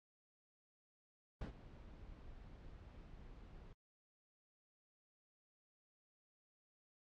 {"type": "noise with ADSR envelope", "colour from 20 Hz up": "brown", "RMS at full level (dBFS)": -41, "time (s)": [1.41, 3.73], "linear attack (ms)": 4, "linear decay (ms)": 100, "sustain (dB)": -15, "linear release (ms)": 3, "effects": ["low-pass 4000 Hz 12 dB/octave", "AAC 64 kbps"]}